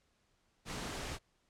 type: noise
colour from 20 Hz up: pink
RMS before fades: -41 dBFS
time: 0.65-1.19 s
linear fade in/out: 50 ms
effects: pink hiss -75 dBFS RMS until 1.49 s + low-pass 8000 Hz 12 dB/octave

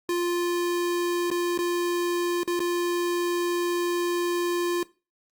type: tone with dropouts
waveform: square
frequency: 349.2 Hz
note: F4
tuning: in tune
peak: -24 dBFS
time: 0.09-4.83 s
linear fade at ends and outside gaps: 2 ms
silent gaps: 1.303-1.313 / 1.577-1.588 / 2.433-2.476 / 2.594-2.602 s
effects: noise-tail reverb RT60 0.3 s tail -19 dB re dry + Opus 48 kbps

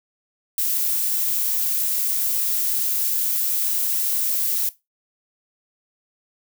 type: noise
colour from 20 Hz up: violet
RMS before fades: -22 dBFS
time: 0.58-4.69 s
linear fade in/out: 2 ms
effects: noise-tail reverb RT60 0.2 s tail -17 dB re dry

